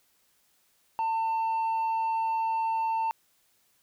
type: tone with tanh clipping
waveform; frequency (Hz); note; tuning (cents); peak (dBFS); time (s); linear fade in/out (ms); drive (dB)
sine; 898; A5; +35; -26; 0.99-3.11; 0; 3
effects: white hiss -68 dBFS RMS until 3.82 s